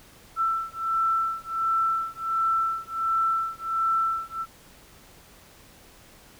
sine beating tone pair, 1333 / 1334.4 Hz, E6 / E6, +19 / +21 cents, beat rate 1.4 Hz, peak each -26 dBFS, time 0.36-4.46 s, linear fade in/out 50 ms, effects pink hiss -52 dBFS RMS until 6.39 s

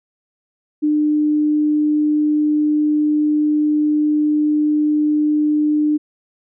sine tone, 300.8 Hz, D4, 42 cents sharp, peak -13 dBFS, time 0.82-5.98 s, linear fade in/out 20 ms, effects none

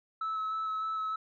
sine tone with vibrato, 1300 Hz, E6, 24 cents flat, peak -29 dBFS, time 0.21-1.16 s, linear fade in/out 5 ms, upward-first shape square, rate 3.3 Hz, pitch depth 11 cents each way, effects tanh soft clip ceiling -29 dBFS

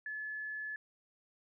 sine tone, 1720 Hz, A6, 40 cents flat, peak -38 dBFS, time 0.06-0.76 s, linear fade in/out 2 ms, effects none

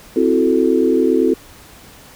sine chord, F# half-diminished seventh, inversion second, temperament equal, 261.6 / 329.6 / 370 / 440 Hz, C4 / E4 / F#4 / A4, 0 / 0 / 0 / 0 cents, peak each -17 dBFS, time 0.16-1.34 s, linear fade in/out 5 ms, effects pink hiss -42 dBFS RMS until 2.15 s

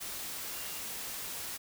sine tone in noise, 2794 Hz, F7, in tune, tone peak -51 dBFS, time 0.52-0.8 s, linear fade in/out 20 ms, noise white, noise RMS -40 dBFS, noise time 0-1.58 s, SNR -14 dB, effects none

